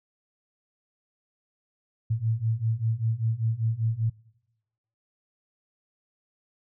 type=beating tone pair; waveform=sine; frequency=110 / 115.1 Hz; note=A2 / A#2; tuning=0 / -22 cents; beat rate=5.1 Hz; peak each=-27 / -26 dBFS; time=2.1-4.1 s; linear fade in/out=10 ms; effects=noise-tail reverb RT60 1.0 s tail -24 dB re dry